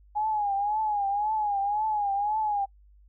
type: tone with vibrato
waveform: sine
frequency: 830 Hz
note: G#5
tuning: 1 cent flat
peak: -24 dBFS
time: 0.15-2.66 s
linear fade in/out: 20 ms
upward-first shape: triangle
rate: 1.9 Hz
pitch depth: 100 cents each way
effects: noise-tail reverb RT60 0.1 s tail -26 dB re dry + added 50 Hz sine -53 dBFS peak until 3.08 s